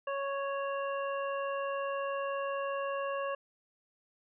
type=harmonic tone; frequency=554.4 Hz; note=C#5; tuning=in tune; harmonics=1 / 2 / 3 / 5; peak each=-34 / -37 / -43 / -46 dBFS; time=0.07-3.35 s; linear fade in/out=5 ms; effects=none